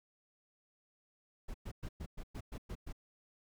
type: noise bursts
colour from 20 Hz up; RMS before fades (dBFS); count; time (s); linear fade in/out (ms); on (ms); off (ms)
brown; -42; 9; 1.48-2.927; 10; 63; 110
effects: none